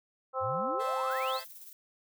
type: harmonic tone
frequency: 261.6 Hz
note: C4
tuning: in tune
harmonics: 2 / 3 / 4 / 5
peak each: -33 / -37 / -37 / -34 dBFS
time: 0.33-1.41 s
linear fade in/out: 50 ms
type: exponential sweep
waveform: sine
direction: up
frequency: 87.31 to 5210 Hz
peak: -38 dBFS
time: 0.4-1.43 s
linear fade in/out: 50 ms
type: chord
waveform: 10% pulse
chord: A minor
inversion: first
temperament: equal with one note detuned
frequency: 523.3 / 656.6 / 880 Hz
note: C5 / E5 / A5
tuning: 0 / -7 / 0 cents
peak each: -38 / -38 / -42 dBFS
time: 0.79-1.45 s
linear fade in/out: 20 ms
type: noise with tremolo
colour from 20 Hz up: violet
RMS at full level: -47 dBFS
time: 1.11-1.73 s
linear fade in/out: 2 ms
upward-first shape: sine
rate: 18 Hz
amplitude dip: 50%
effects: none